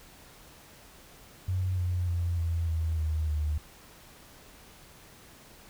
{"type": "tone with pitch steps", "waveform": "sine", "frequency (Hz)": [92.5, 89.45, 86.51, 83.66, 80.9, 78.23, 75.66], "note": ["F#2", "F2", "F2", "E2", "E2", "D#2", "D#2"], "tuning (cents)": [0, 42, -16, 26, -32, 10, -48], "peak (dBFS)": -26, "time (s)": [1.48, 3.58], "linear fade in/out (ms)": 5, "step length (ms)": 300, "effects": ["pink hiss -53 dBFS RMS until 5.69 s"]}